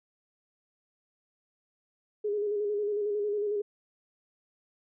sine tone with vibrato, 414.3 Hz, G#4, 4 cents flat, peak -27 dBFS, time 2.24-3.62 s, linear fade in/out 10 ms, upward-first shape square, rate 11 Hz, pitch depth 33 cents each way, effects none

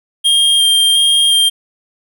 square tone with vibrato, 3205 Hz, G7, 38 cents sharp, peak -9 dBFS, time 0.24-1.5 s, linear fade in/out 20 ms, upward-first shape square, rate 1.4 Hz, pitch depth 10 cents each way, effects none

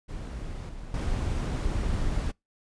brown noise with level steps, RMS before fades -36 / -40 / -28 dBFS, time 0.08-2.32 s, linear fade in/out 20 ms, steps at 0.69 / 0.94 s, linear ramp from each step 2 ms, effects noise-tail reverb RT60 0.2 s tail -26 dB re dry + resampled to 22050 Hz

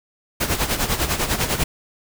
pink noise with tremolo, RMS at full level -19 dBFS, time 0.4-1.64 s, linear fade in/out 10 ms, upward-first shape sine, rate 10 Hz, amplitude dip 70%, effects none

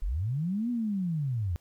sine linear two-way sweep, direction up then down, 32.24 to 246.9 to 79.3 Hz, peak -27 dBFS, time 0.02-1.56 s, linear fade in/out 0 ms, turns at 0.7 s, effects pink hiss -67 dBFS RMS until 1.6 s

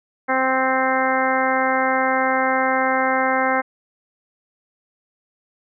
harmonic tone, 261.6 Hz, C4, in tune, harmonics 1 / 2 / 3 / 4 / 5 / 6 / 7 / 8, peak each -26 / -23 / -22 / -25 / -26 / -25 / -28 / -27 dBFS, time 0.28-3.62 s, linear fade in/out 20 ms, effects none

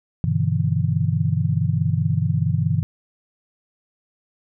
sine chord, E minor seventh, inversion first, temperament just, 98.89 / 123.61 / 148.33 / 164.81 Hz, G2 / B2 / D3 / E3, +16 / +2 / +18 / 0 cents, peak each -23 dBFS, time 0.24-2.83 s, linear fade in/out 0 ms, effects none

